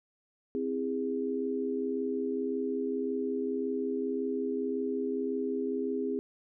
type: chord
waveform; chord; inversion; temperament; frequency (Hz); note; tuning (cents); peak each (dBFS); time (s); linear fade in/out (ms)
sine; C augmented; none; just; 261.6 / 327 / 408.8; C4 / E4 / G#4; 0 / -14 / -27; -33 / -38 / -32; 0.55-6.19; 0
effects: none